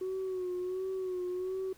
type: tone with vibrato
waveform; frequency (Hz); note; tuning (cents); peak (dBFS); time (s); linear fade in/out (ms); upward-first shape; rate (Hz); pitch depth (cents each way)
sine; 369.8; F#4; -1; -31; 0.01-1.73; 5; sine; 1.4; 47
effects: tanh soft clip ceiling -30 dBFS + pink hiss -61 dBFS RMS until 1.77 s